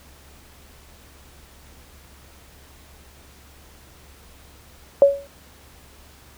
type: tone with exponential decay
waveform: sine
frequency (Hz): 560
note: C#5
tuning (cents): +18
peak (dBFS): -5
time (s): 5.02-5.27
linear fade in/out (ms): 1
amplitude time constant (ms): 53
effects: added 70 Hz sine -50 dBFS peak until 6.37 s + pink hiss -50 dBFS RMS until 6.37 s